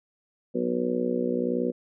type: harmonic tone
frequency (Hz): 61.2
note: B1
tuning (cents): -15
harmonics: 3 / 4 / 5 / 6 / 7 / 8 / 9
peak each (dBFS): -34 / -28 / -39 / -30 / -39 / -29 / -37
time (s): 0.54-1.72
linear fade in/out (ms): 20
effects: none